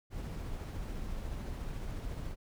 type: noise with tremolo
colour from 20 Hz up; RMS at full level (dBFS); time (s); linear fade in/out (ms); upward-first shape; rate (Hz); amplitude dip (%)
brown; -38; 0.1-2.36; 50; triangle; 14; 25
effects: none